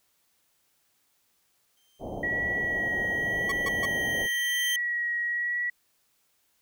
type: tone with exponential growth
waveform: sawtooth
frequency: 3136 Hz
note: G7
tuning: in tune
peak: -24 dBFS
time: 1.77-4.76 s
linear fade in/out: 2 ms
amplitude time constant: 650 ms
type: low-pass noise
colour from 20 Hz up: white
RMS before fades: -36 dBFS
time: 1.99-4.29 s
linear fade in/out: 50 ms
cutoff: 770 Hz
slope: 48 dB/octave
type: tone with vibrato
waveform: sine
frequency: 1919 Hz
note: A#6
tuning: 50 cents sharp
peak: -26 dBFS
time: 2.23-5.7 s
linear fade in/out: 5 ms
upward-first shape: sine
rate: 0.94 Hz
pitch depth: 16 cents each way
type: tone bursts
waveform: sawtooth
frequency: 1113 Hz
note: C#6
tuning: 7 cents sharp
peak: -27 dBFS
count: 3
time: 3.49-3.857 s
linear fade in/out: 5 ms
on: 29 ms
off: 140 ms
effects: white hiss -70 dBFS RMS until 6.61 s